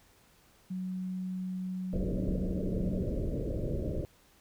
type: tone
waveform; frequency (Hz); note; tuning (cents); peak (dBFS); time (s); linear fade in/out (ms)
sine; 185; F#3; 0; -33; 0.7-3.04; 10
type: low-pass noise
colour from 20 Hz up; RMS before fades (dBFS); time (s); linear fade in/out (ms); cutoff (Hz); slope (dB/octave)
pink; -33; 1.93-4.05; 0; 610; 96
effects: pink hiss -63 dBFS RMS until 4.4 s